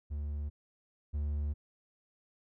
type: tone pair in turn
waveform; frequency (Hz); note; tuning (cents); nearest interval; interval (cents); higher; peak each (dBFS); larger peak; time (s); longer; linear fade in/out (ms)
triangle; 73.42 / 73.42; D2 / D2; 0 / 0; unison; 0; neither; -32 / -29; second; 0.1-0.5 / 1.13-1.54; second; 20
effects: none